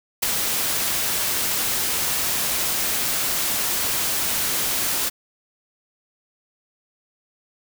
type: noise with ADSR envelope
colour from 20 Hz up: white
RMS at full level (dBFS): -18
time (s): 0.22-5.1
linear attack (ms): 14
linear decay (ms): 7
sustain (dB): -5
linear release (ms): 21
effects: none